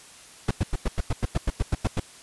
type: noise bursts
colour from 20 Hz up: brown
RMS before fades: -22 dBFS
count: 13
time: 0.48-1.998 s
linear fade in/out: 5 ms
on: 30 ms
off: 94 ms
effects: white hiss -48 dBFS RMS until 2.22 s + resampled to 24000 Hz